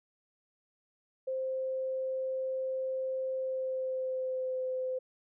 sine tone with pitch glide, 523.3 to 514.3 Hz, C5 to C5, 0 to -30 cents, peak -31 dBFS, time 1.27-4.99 s, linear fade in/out 10 ms, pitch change -30 cents, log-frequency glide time 3.36-4.62 s, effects none

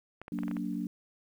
clicks, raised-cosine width 0.5 ms, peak -28 dBFS, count 7, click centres 0.216 / 0.281 / 0.388 / 0.434 / 0.481 / 0.513 / 0.568 s
sine chord, Gb augmented, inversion none, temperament just, 185 / 231.2 / 289.1 Hz, Gb3 / Bb3 / D4, 0 / -14 / -27 cents, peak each -36 dBFS, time 0.32-0.87 s, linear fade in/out 2 ms
effects 10-bit

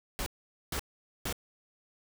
pink noise bursts, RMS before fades -34 dBFS, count 3, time 0.19-1.326 s, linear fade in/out 0 ms, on 72 ms, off 460 ms, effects none

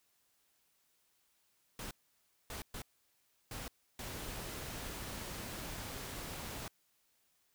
pink noise bursts at uneven times, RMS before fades -44 dBFS, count 5, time 1.79-1.91 / 2.5-2.62 / 2.74-2.82 / 3.51-3.68 / 3.99-6.68 s, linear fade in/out 2 ms, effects white hiss -75 dBFS RMS until 7.54 s

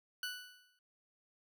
20% pulse tone with exponential decay, 1484 Hz, F#6, 5 cents sharp, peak -31 dBFS, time 0.23-0.79 s, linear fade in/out 2 ms, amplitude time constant 120 ms, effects none

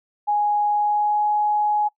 sine tone with pitch glide, 830.6 to 838.3 Hz, G#5 to G#5, 0 to +16 cents, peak -17 dBFS, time 0.27-1.89 s, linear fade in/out 20 ms, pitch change +16 cents, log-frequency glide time 0.68-1.25 s, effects noise-tail reverb RT60 0.1 s tail -21 dB re dry

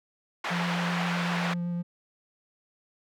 pink band-pass noise, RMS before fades -32 dBFS, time 0.44-1.54 s, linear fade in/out 5 ms, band 800 to 2600 Hz, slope 12 dB/octave
triangle tone with vibrato, 173.9 Hz, F3, 7 cents flat, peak -26 dBFS, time 0.5-1.83 s, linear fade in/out 20 ms, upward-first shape sine, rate 7.8 Hz, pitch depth 10 cents each way
effects none

